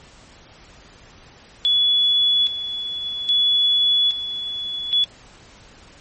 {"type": "tone with tremolo", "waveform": "sine", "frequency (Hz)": 3407, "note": "G#7", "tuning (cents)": 44, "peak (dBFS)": -14, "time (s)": [1.65, 5.04], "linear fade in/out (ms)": 0, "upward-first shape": "square", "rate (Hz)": 0.61, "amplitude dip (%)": 70, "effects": ["pink hiss -47 dBFS RMS until 6 s", "MP3 32 kbps"]}